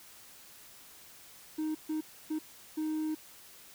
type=tone bursts at uneven times; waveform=triangle; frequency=311.1 Hz; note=D#4; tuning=in tune; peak=-28 dBFS; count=4; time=1.58-1.75 / 1.89-2.01 / 2.3-2.39 / 2.77-3.15 s; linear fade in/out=10 ms; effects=tanh soft clip ceiling -24 dBFS + white hiss -54 dBFS RMS until 3.74 s